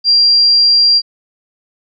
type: tone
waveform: sine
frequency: 4755 Hz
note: D8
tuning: 21 cents sharp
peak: -6 dBFS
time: 0.04-1.02 s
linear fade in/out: 50 ms
effects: none